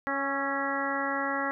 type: harmonic tone with a mistuned harmonic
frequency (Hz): 276.9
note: C#4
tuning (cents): -2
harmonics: 1 / 2 / 3 / 4 / 5 / 6 / 7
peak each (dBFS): -35 / -35 / -35 / -35 / -35 / -35 / -35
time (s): 0.07-1.51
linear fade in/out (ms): 0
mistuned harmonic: 5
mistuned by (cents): -32
effects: none